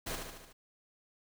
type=noise with echo; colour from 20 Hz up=pink; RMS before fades=-38 dBFS; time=0.06-0.16 s; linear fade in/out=10 ms; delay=74 ms; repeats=5; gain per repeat=-4 dB; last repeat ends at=0.53 s; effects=none